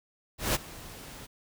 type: noise with ADSR envelope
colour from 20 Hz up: pink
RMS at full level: -25 dBFS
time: 0.38-1.27 s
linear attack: 170 ms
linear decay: 20 ms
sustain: -20 dB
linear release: 18 ms
effects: none